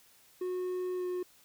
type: tone with pitch glide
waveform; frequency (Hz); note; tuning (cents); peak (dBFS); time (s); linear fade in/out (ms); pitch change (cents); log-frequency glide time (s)
triangle; 364.7 to 361.1; F#4 to F#4; -25 to -42; -30; 0.41-1.23; 5; -17; 0.96-1.04
effects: white hiss -62 dBFS RMS until 1.44 s